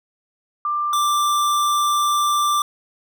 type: tone pair in turn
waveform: sine / square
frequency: 1186 / 1179.2 Hz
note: D6 / D6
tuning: +17 / +7 cents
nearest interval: unison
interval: 10 cents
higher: first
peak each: -19 / -17 dBFS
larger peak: second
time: 0.65-0.93 / 0.93-2.62 s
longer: second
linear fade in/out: 2 ms
effects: none